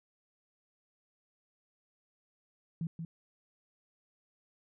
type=tone with echo; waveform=sine; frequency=164.81 Hz; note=E3; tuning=in tune; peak=-32 dBFS; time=2.81-2.87 s; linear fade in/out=2 ms; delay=180 ms; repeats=1; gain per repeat=-5 dB; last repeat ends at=3.05 s; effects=none